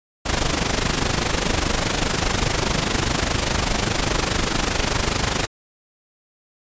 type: noise with amplitude modulation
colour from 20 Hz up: pink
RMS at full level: -18 dBFS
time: 0.25-5.47 s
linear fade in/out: 20 ms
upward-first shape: sine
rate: 24.9 Hz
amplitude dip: 70%
effects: resampled to 16000 Hz